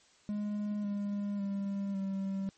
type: tone with pitch steps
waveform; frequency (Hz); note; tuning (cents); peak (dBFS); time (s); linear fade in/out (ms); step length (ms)
triangle; 207.7 / 203.1 / 198.55 / 194.13; G#3 / G#3 / G3 / G3; 0 / -38 / +22 / -17; -30; 0.29-2.49; 0; 550
effects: white hiss -64 dBFS RMS until 2.57 s + MP3 32 kbps